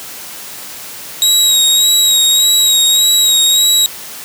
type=tone with vibrato; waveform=25% pulse; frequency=3815 Hz; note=A#7; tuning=39 cents sharp; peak=-3 dBFS; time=1.22-3.86 s; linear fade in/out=0 ms; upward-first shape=sine; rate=1.7 Hz; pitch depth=29 cents each way; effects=white hiss -29 dBFS RMS until 4.24 s + high-pass 100 Hz 12 dB/octave